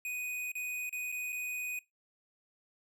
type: tone with dropouts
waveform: square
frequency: 2489 Hz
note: D#7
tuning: in tune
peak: -36 dBFS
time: 0.05-1.79 s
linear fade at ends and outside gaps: 2 ms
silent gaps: 0.518-0.553 / 0.894-0.927 / 1.118-1.123 / 1.323-1.327 s
effects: noise-tail reverb RT60 0.2 s tail -21 dB re dry